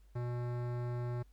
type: tone with hard clipping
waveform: sine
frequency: 121.5 Hz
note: B2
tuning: 28 cents flat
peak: -37 dBFS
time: 0.15-1.23 s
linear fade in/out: 10 ms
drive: 18 dB
effects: added 50 Hz sine -58 dBFS peak until 1.32 s + pink hiss -75 dBFS RMS until 1.32 s